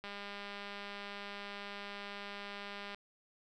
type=click train; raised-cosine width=0.3 ms; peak=-29 dBFS; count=588; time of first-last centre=0.04-2.946 s; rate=202 Hz; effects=none